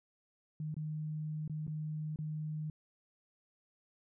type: tone with dropouts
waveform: sine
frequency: 153.9 Hz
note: D#3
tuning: 19 cents flat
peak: -36 dBFS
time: 0.6-2.7 s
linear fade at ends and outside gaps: 2 ms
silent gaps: 0.743-0.766 / 1.478-1.497 / 1.668-1.678 / 2.16-2.188 s
effects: none